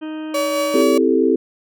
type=harmonic tone; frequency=311.1 Hz; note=D#4; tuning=in tune; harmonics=1 / 2 / 3 / 4 / 5 / 6 / 8 / 9 / 10; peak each=-25 / -37 / -41 / -44 / -43 / -51 / -46 / -51 / -46 dBFS; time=0.01-0.83 s; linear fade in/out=20 ms
type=tone with tremolo; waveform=35% pulse; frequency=569 Hz; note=C#5; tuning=45 cents sharp; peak=-15 dBFS; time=0.34-0.98 s; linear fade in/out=5 ms; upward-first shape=triangle; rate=4.7 Hz; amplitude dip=30%
type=chord; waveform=sine; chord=A minor seventh; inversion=first; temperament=equal; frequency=261.6 / 329.6 / 392 / 440 Hz; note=C4 / E4 / G4 / A4; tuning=0 / 0 / 0 / 0 cents; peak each=-18 dBFS; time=0.74-1.36 s; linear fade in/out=5 ms
effects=none